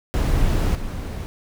brown noise with level steps, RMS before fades -19 / -28 dBFS, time 0.14-1.26 s, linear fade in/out 0 ms, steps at 0.75 s, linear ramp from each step 2 ms, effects none

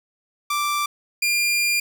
sawtooth tone pair in turn, 1174.7 / 2400 Hz, D6 / D7, 0 / +37 cents, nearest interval octave, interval 1237 cents, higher second, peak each -17 / -15 dBFS, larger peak second, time 0.5-0.86 / 1.22-1.8 s, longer second, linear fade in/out 5 ms, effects none

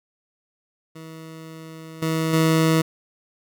20% pulse tone with level steps, 160.7 Hz, E3, 44 cents flat, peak -32 / -16 / -11 dBFS, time 0.95-2.82 s, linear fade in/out 10 ms, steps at 2.02 / 2.33 s, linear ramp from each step 5 ms, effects none

